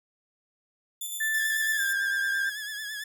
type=tone with tremolo; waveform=5% pulse; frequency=3520 Hz; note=A7; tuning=in tune; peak=-24 dBFS; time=1.01-1.93 s; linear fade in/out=5 ms; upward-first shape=square; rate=9.1 Hz; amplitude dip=30%
type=tone with pitch glide; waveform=sine; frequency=1760 to 1595.4 Hz; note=A6 to G6; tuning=0 to +30 cents; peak=-25 dBFS; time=1.2-2.5 s; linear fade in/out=10 ms; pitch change=-170 cents; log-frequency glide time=1.76-1.81 s
type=tone with vibrato; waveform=sawtooth; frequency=1703 Hz; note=G#6; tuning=43 cents sharp; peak=-30 dBFS; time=1.34-3.04 s; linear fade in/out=5 ms; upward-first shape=triangle; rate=9 Hz; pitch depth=67 cents each way
effects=none